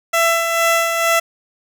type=tone with tremolo; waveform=15% pulse; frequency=668 Hz; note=E5; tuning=23 cents sharp; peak=-6 dBFS; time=0.13-1.2 s; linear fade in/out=10 ms; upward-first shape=sine; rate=2.2 Hz; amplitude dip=45%; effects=none